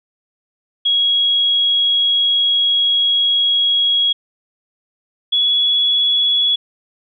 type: tone pair in turn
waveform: sine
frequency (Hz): 3313 / 3379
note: G#7 / G#7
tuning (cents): -5 / +29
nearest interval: unison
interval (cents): 34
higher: second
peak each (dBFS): -12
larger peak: neither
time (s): 0.85-4.13 / 5.32-6.56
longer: first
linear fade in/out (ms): 10
effects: none